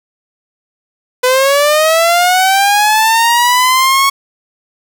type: linear sweep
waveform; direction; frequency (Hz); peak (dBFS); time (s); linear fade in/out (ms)
sawtooth; up; 498.3 to 1108.7; -4; 1.23-4.1; 10
effects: 7-bit